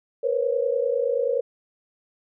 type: tone cluster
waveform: sine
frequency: 468.4 / 498.3 / 549 Hz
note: A#4 / B4 / C#5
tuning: +8 / +15 / -17 cents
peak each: -25 dBFS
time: 0.23-1.41 s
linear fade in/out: 10 ms
effects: none